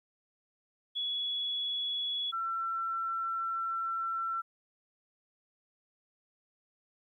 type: tone pair in turn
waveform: sine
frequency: 3381 / 1346.8 Hz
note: G#7 / E6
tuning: +30 / +37 cents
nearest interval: octave + major third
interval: 1593 cents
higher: first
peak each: -31 / -31 dBFS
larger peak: neither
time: 0.95-2.32 / 2.32-4.42 s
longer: second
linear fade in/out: 20 ms
effects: 12-bit